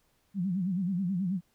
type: tone with vibrato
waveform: sine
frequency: 185 Hz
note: F#3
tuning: in tune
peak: -27 dBFS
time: 0.34-1.41 s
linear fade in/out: 50 ms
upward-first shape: sine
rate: 9.3 Hz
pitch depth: 140 cents each way
effects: pink hiss -71 dBFS RMS until 1.54 s

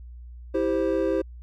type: chord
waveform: triangle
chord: C major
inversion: first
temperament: just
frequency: 327 / 392.4 / 523.3 Hz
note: E4 / G4 / C5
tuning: -14 / +2 / 0 cents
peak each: -24 dBFS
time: 0.54-1.22 s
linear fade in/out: 10 ms
effects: added 60 Hz sine -39 dBFS peak until 1.42 s

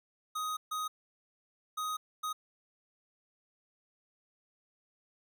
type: tone bursts at uneven times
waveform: square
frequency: 1252 Hz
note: D#6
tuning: 10 cents sharp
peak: -34 dBFS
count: 4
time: 0.35-0.57 / 0.71-0.88 / 1.77-1.97 / 2.23-2.33 s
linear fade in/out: 10 ms
effects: none

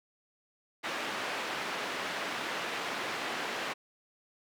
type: band-pass noise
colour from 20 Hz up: white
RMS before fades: -36 dBFS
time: 0.83-3.74 s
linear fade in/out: 20 ms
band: 250 to 2300 Hz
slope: 12 dB/octave
effects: none

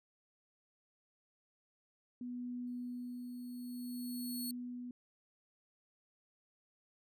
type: tone with tremolo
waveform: sine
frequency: 245.7 Hz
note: B3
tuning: 9 cents flat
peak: -39 dBFS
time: 2.21-4.91 s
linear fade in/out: 2 ms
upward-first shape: sine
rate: 0.62 Hz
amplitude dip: 35%
type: tone with exponential growth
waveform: 5% pulse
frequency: 4360 Hz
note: C#8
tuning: 29 cents flat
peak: -33 dBFS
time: 2.67-4.51 s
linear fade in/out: 2 ms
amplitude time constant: 400 ms
effects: none

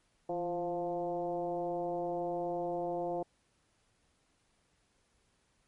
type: tone with frequency modulation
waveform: sine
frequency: 523.3 Hz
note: C5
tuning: in tune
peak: -32 dBFS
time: 0.29-3.23 s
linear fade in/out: 5 ms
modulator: 178 Hz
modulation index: 1.4
effects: pink hiss -73 dBFS RMS until 5.67 s + MP3 48 kbps

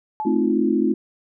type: tone with exponential decay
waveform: sine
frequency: 861 Hz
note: A5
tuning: 38 cents flat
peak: -21 dBFS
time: 0.2-0.53 s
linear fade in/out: 0 ms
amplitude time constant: 71 ms
type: chord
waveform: sine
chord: F dominant seventh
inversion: first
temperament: just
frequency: 218.3 / 261.9 / 314.3 / 349.2 Hz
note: A3 / C4 / Eb4 / F4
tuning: -13 / +2 / +18 / 0 cents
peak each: -22 dBFS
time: 0.25-0.94 s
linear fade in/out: 10 ms
effects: none

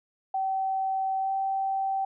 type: tone with pitch glide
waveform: sine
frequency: 768 to 775.1 Hz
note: G5 to G5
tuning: -36 to -20 cents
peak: -25 dBFS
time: 0.34-2.05 s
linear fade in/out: 5 ms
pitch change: +16 cents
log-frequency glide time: 1.2-1.31 s
effects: none

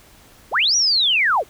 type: linear two-way sweep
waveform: sine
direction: up then down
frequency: 256.7 to 5920 to 340.2 Hz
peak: -14 dBFS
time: 0.51-1.44 s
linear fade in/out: 50 ms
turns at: 0.76 s
effects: pink hiss -49 dBFS RMS until 1.49 s

